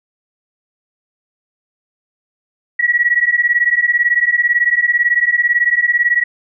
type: beating tone pair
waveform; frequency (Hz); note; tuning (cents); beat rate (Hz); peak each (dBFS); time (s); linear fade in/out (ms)
sine; 1915 / 1933; A#6 / B6; +46 / -38; 18; -14; 2.79-6.24; 10
effects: none